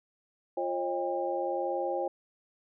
sine tone cluster, 350.2 / 539 / 620 / 803 Hz, F4 / C#5 / D#5 / G5, +5 / -49 / -6 / +41 cents, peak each -35 / -32 / -38 / -34 dBFS, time 0.57-2.08 s, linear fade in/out 5 ms, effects none

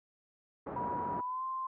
pink low-pass noise, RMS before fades -38 dBFS, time 0.66-1.21 s, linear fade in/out 10 ms, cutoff 1200 Hz, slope 24 dB/octave
sine tone with pitch glide, 970 to 1045.6 Hz, B5 to C6, -31 to -1 cents, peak -34 dBFS, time 0.76-1.67 s, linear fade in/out 5 ms, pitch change +130 cents, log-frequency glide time 1.15-1.44 s
effects high-pass 150 Hz 12 dB/octave

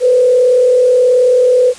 sine tone with frequency modulation, 500 Hz, B4, 21 cents sharp, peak -6 dBFS, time 0-1.74 s, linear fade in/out 50 ms, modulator 38.6 Hz, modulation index 0.48, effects white hiss -34 dBFS RMS until 1.78 s + resampled to 22050 Hz

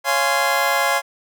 25% pulse chord, Db major seventh, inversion none, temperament just, 554.4 / 693 / 831.5 / 1039.4 Hz, Db5 / F5 / Ab5 / C6, 0 / -14 / +2 / -12 cents, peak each -19 dBFS, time 0.04-1.02 s, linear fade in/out 50 ms, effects none

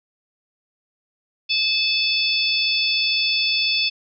harmonic tone with a mistuned harmonic, 869 Hz, A5, 22 cents flat, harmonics 3 / 4 / 5 / 6, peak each -22 / -23 / -24 / -25 dBFS, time 1.49-3.9 s, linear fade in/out 20 ms, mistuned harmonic 5, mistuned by +58 cents, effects none

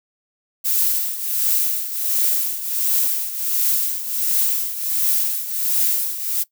violet noise with tremolo, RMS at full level -17 dBFS, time 0.64-6.44 s, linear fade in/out 20 ms, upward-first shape triangle, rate 1.4 Hz, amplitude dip 75%, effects noise-tail reverb RT60 0.1 s tail -19 dB re dry

